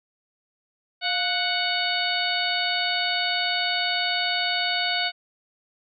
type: harmonic tone with a mistuned harmonic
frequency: 740 Hz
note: F#5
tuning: in tune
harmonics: 1 / 2 / 3 / 4 / 5 / 6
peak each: -29 / -29 / -29 / -29 / -29 / -29 dBFS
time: 1.01-5.12 s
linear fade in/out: 50 ms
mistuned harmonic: 1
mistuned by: -81 cents
effects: MP3 96 kbps